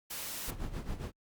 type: noise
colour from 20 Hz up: white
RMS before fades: -40 dBFS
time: 0.1-0.51 s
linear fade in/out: 10 ms
type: noise with tremolo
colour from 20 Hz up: brown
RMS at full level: -35 dBFS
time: 0.47-1.12 s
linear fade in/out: 20 ms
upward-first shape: sine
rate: 7.4 Hz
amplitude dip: 75%
effects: Opus 48 kbps